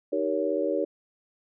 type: chord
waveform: sine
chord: Eb dominant seventh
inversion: none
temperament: just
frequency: 311.1 / 388.9 / 466.7 / 560 Hz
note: Eb4 / G4 / Bb4 / Db5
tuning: 0 / -14 / +2 / +18 cents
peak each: -30 / -30 / -30 / -28 dBFS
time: 0.12-0.85 s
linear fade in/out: 10 ms
effects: none